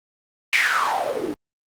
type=noise with band-pass filter sweep; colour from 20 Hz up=white; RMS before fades=-22 dBFS; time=0.53-1.34 s; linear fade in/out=0 ms; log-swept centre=2400 to 290 Hz; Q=6.8; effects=Opus 32 kbps